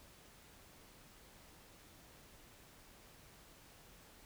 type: silence
effects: pink hiss -61 dBFS RMS until 4.25 s